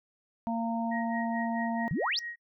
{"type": "harmonic tone", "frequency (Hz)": 229.6, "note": "A#3", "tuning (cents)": -26, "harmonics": [1, 3, 4], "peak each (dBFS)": [-30, -35, -36], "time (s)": [0.47, 1.88], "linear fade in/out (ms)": 0}
{"type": "tone with tremolo", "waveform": "sine", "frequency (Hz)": 1887, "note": "A#6", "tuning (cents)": 21, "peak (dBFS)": -35, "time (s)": [0.91, 2.36], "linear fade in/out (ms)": 10, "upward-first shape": "sine", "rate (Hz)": 4.6, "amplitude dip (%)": 85}
{"type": "exponential sweep", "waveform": "sine", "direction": "up", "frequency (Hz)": [129.2, 5820], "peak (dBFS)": -27, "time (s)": [1.91, 2.19], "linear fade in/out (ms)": 0}
{"effects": ["noise-tail reverb RT60 0.1 s tail -24 dB re dry"]}